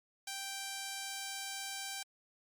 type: tone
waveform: 5% pulse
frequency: 784 Hz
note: G5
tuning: in tune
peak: -28 dBFS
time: 0.27-2.03 s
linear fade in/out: 5 ms
effects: Opus 48 kbps